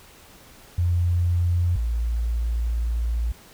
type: tone pair in turn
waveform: sine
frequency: 87.31 / 57.6 Hz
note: F2 / A#1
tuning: 0 / -20 cents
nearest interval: perfect fifth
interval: 720 cents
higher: first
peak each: -18 / -21 dBFS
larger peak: first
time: 0.78-1.76 / 1.76-3.32 s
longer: second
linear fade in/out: 5 ms
effects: pink hiss -49 dBFS RMS until 3.53 s